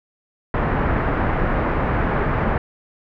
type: low-pass noise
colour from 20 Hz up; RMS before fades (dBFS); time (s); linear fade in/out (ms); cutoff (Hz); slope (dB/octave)
pink; -20; 0.54-2.58; 2; 1800; 24
effects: none